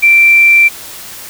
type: tone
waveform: sine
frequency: 2349 Hz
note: D7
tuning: in tune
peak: -3 dBFS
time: 0.02-0.69 s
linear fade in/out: 20 ms
effects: white hiss -29 dBFS RMS until 1.29 s